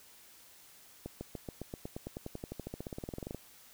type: accelerating click train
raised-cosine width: 2 ms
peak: -26 dBFS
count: 29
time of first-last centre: 1.06-3.347 s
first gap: 150 ms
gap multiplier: 0.95
effects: white hiss -58 dBFS RMS until 3.73 s